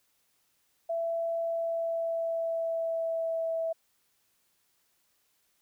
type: tone with pitch glide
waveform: sine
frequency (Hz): 667 to 655.5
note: E5 to E5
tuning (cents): +20 to -10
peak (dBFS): -28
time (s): 0.89-3.73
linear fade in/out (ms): 10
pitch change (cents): -30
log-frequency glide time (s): 1.38-3.51
effects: white hiss -72 dBFS RMS until 5.61 s